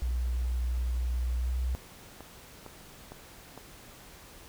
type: tone with pitch glide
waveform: sine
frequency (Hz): 61.1 to 63.04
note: B1 to B1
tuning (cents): -18 to +36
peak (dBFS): -27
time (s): 0.02-1.75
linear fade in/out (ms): 0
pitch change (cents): +54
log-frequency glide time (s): 1.36-1.61
type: click train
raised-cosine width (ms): 1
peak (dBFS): -29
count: 5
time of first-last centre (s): 1.75-3.576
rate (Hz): 2.19
effects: pink hiss -51 dBFS RMS until 4.48 s